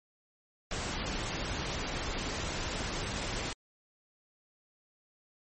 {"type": "noise", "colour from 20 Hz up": "pink", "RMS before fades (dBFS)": -35, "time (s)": [0.71, 3.53], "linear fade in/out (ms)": 2, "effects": ["MP3 32 kbps"]}